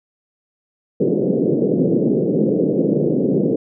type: band-pass noise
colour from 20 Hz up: white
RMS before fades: -17 dBFS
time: 1-3.56 s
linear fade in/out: 5 ms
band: 140 to 490 Hz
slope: 48 dB/octave
effects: none